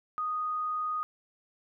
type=tone; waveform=sine; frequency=1241 Hz; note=D#6; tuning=5 cents flat; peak=-29 dBFS; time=0.18-1.03 s; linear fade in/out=0 ms; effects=none